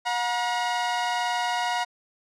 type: tone pair together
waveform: sawtooth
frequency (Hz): 722 / 955.4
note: F#5 / A#5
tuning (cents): -43 / +42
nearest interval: perfect fourth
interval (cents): 485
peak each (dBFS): -23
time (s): 0.05-1.85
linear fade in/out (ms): 20
effects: low-pass 6000 Hz 12 dB/octave